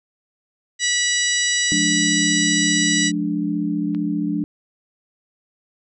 harmonic tone, 975 Hz, B5, 23 cents flat, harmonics 2 / 3 / 4 / 5 / 6 / 7 / 8, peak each -22 / -26 / -24 / -31 / -26 / -34 / -23 dBFS, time 0.79-3.12 s, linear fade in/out 50 ms
sine chord, D diminished, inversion first, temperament just, 176.2 / 211.4 / 293.7 Hz, F3 / Ab3 / D4, +16 / +31 / 0 cents, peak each -25 / -25 / -22 dBFS, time 1.72-4.44 s, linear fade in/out 0 ms
click, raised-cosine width 0.3 ms, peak -25 dBFS, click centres 3.948 s
effects none

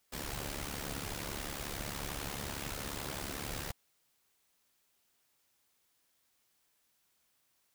pink noise with amplitude modulation, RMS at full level -37 dBFS, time 0.12-3.72 s, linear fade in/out 10 ms, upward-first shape sine, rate 71.2 Hz, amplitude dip 75%, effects white hiss -75 dBFS RMS until 7.74 s

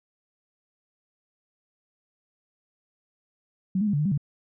sine tone with pitch steps, 188.8 / 213.6 / 203.5 / 144.7 / 150.7 / 198 / 143.7 Hz, F#3 / G#3 / G#3 / D3 / D3 / G3 / D3, +35 / +49 / -35 / -25 / +45 / +18 / -37 cents, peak -21 dBFS, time 3.75-4.177 s, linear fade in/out 5 ms, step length 61 ms, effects none

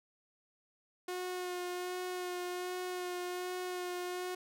sawtooth tone with vibrato, 360.9 Hz, F#4, 43 cents flat, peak -33 dBFS, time 1.08-4.35 s, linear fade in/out 5 ms, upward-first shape sine, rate 1.3 Hz, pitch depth 16 cents each way, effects none

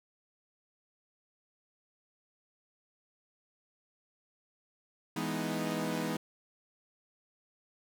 sawtooth chord, E major seventh, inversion none, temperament equal, 164.81 / 207.7 / 246.9 / 311.1 Hz, E3 / G#3 / B3 / D#4, 0 / 0 / 0 / 0 cents, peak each -34 dBFS, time 5.16-6.17 s, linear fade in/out 5 ms, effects none

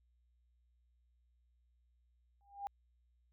sine tone with exponential growth, 803 Hz, G5, 41 cents sharp, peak -35 dBFS, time 2.41-2.67 s, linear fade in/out 0 ms, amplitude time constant 56 ms, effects added 60 Hz sine -70 dBFS peak until 3.32 s

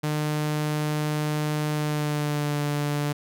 sawtooth tone with pitch glide, 151.1 to 146.38 Hz, D3 to D3, +50 to -5 cents, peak -20 dBFS, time 0.03-3.13 s, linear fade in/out 10 ms, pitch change -55 cents, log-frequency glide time 1.72-2.61 s, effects none

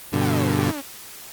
20% pulse chord, G major, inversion none, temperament equal, 98 / 123.47 / 146.83 Hz, G2 / B2 / D3, 0 / 0 / 0 cents, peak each -19 dBFS, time 0.12-0.72 s, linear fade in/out 20 ms
sawtooth exponential sweep, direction down, 835 to 264.8 Hz, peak -25 dBFS, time 0.2-0.82 s, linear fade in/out 20 ms
effects white hiss -40 dBFS RMS until 1.32 s + Opus 32 kbps

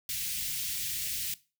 white band-stop noise, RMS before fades -34 dBFS, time 0.09-1.34 s, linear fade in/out 2 ms, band 170 to 2200 Hz, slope 24 dB/octave, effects noise-tail reverb RT60 0.3 s tail -18 dB re dry

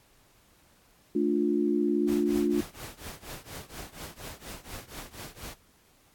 sine chord, D minor, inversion second, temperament just, 220.2 / 293.7 / 352.4 Hz, A3 / D4 / F4, +2 / 0 / +16 cents, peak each -29 / -27 / -27 dBFS, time 1.15-2.61 s, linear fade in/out 5 ms
pink noise with tremolo, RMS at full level -39 dBFS, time 2.07-5.55 s, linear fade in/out 20 ms, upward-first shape triangle, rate 4.2 Hz, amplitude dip 95%
effects pink hiss -62 dBFS RMS until 6.14 s + AAC 64 kbps

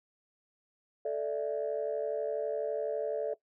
sine chord, A suspended fourth, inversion none, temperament equal, 440 / 587.3 / 659.3 Hz, A4 / D5 / E5, 0 / 0 / 0 cents, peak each -33 / -33 / -36 dBFS, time 1.05-3.34 s, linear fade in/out 5 ms, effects noise-tail reverb RT60 0.1 s tail -19 dB re dry + tanh soft clip ceiling -23 dBFS

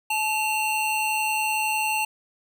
square tone pair together, 865 / 2746 Hz, A5 / F7, -30 / -30 cents, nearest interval octave + minor sixth, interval 2000 cents, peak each -26 dBFS, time 0.1-2.05 s, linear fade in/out 5 ms, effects none

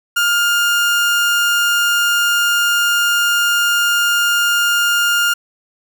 30% pulse tone, 1410 Hz, F6, 16 cents sharp, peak -10 dBFS, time 0.16-5.34 s, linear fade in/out 10 ms, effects none

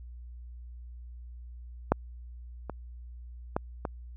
clicks, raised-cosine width 1 ms, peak -7 / -21 / -13 / -17 dBFS, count 4, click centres 1.92 / 2.697 / 3.565 / 3.852 s, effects added 60 Hz sine -42 dBFS peak until 4.16 s

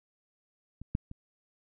clicks, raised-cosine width 5 ms, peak -30 / -16 / -30 dBFS, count 3, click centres 0.816 / 0.951 / 1.114 s, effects none

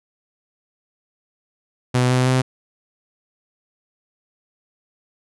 sawtooth tone with pitch steps, 125.3 / 127.12 / 128.97 Hz, B2 / C3 / C3, +25 / -50 / -25 cents, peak -11 dBFS, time 1.94-2.42 s, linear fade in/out 10 ms, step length 160 ms, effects resampled to 24000 Hz

